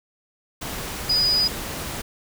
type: tone in noise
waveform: sine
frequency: 4944 Hz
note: D#8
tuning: 12 cents flat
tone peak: -17 dBFS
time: 1.09-1.48 s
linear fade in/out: 10 ms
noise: pink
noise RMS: -31 dBFS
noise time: 0.61-2.02 s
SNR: +11 dB
effects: none